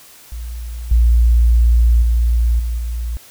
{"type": "tone with level steps", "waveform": "sine", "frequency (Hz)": 58.27, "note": "A#1", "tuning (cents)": 0, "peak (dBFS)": [-24, -8, -11, -17, -19], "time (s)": [0.32, 3.17], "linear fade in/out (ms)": 0, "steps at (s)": [0.91, 2.02, 2.59, 2.78], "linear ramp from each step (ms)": 5, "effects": ["white hiss -43 dBFS RMS until 3.3 s"]}